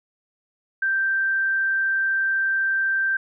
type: tone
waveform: sine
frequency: 1568 Hz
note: G6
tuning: in tune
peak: -19 dBFS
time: 0.82-3.17 s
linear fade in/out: 5 ms
effects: none